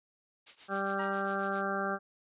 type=noise with tremolo; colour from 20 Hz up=blue; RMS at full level=-41 dBFS; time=0.46-1.62 s; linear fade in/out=10 ms; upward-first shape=triangle; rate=7.4 Hz; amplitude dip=95%
type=harmonic tone; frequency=196.3 Hz; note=G3; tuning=3 cents sharp; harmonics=1 / 2 / 3 / 4 / 6 / 7 / 8; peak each=-38 / -38 / -38 / -38 / -38 / -38 / -38 dBFS; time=0.68-1.99 s; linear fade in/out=50 ms
type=tone with exponential decay; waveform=25% pulse; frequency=949 Hz; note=A#5; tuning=31 cents sharp; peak=-35 dBFS; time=0.99-1.5 s; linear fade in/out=5 ms; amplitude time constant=110 ms
effects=resampled to 8000 Hz